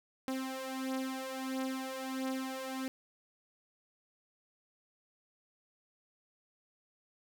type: beating tone pair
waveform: sawtooth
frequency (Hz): 262 / 263.5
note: C4 / C4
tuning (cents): +2 / +12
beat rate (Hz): 1.5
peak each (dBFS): -36 / -34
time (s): 0.28-2.88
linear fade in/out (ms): 0
effects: none